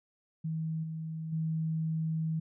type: tone with level steps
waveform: sine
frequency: 160 Hz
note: D#3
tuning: 49 cents sharp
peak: -31 / -35 / -29 dBFS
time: 0.44-2.4 s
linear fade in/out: 10 ms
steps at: 0.83 / 1.32 s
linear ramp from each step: 10 ms
effects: none